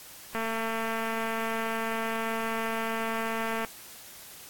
click train, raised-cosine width 0.5 ms, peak -17 dBFS, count 743, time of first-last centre 0.35-3.648 s, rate 225 Hz, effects white hiss -47 dBFS RMS until 4.49 s + AAC 64 kbps

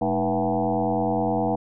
sine tone with frequency modulation, 487.3 Hz, B4, 23 cents flat, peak -20 dBFS, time 0.01-1.56 s, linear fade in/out 10 ms, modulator 89.6 Hz, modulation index 3.9, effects none

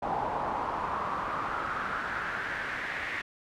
brown noise with band-pass filter sweep, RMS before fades -33 dBFS, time 0.02-3.22 s, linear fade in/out 10 ms, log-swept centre 830 to 2000 Hz, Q 3.9, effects none

